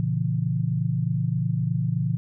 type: chord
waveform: sine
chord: A# diminished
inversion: none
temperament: just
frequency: 116.54 / 139.85 / 167.82 Hz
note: A#2 / C#3 / E3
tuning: 0 / +16 / +31 cents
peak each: -26 dBFS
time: 0-2.17 s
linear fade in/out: 0 ms
effects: none